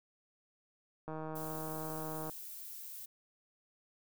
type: click train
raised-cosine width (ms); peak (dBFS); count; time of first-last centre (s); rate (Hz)
1; -29; 192; 1.08-2.297; 157
type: noise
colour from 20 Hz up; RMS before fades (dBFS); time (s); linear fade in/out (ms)
violet; -47; 1.35-3.06; 10
effects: none